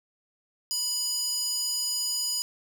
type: tone with high-pass filter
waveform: square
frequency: 987.8 Hz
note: B5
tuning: in tune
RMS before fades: -29 dBFS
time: 0.71-2.42 s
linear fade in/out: 0 ms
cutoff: 5700 Hz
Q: 7.8
effects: none